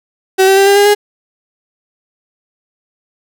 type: tone with pitch steps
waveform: 35% pulse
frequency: 380 / 386.4 / 392.9 / 399.6 / 406.3 / 413.2 Hz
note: F#4 / G4 / G4 / G4 / G#4 / G#4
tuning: +46 / -25 / +4 / +33 / -38 / -9 cents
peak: -4 dBFS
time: 0.38-0.95 s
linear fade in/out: 20 ms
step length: 95 ms
effects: none